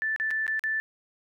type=tone with dropouts; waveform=sine; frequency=1760 Hz; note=A6; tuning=in tune; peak=-25 dBFS; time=0.02-0.8 s; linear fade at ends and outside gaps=0 ms; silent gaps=0.162-0.199 / 0.306-0.311 / 0.466-0.479 / 0.594-0.638 s; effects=none